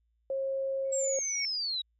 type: tone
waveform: sine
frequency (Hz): 539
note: C#5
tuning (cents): -49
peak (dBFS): -29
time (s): 0.3-1.19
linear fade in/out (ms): 2
type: tone with exponential growth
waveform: sine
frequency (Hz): 2228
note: C#7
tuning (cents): +8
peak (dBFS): -31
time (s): 0.85-1.45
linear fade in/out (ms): 1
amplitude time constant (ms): 130
type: linear sweep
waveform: sine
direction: down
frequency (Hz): 7700 to 3788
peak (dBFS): -30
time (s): 0.92-1.82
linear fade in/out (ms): 10
effects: added 57 Hz sine -70 dBFS peak until 1.99 s